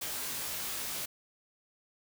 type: noise with comb filter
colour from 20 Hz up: white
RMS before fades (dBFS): -37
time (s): 0.01-1.06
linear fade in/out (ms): 10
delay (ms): 19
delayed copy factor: +0.9
effects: none